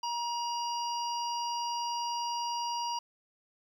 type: harmonic tone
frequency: 950 Hz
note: A#5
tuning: 33 cents sharp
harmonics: 1 / 3 / 5 / 6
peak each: -32 / -42 / -41 / -44 dBFS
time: 0.03-2.99 s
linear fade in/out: 5 ms
effects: 10-bit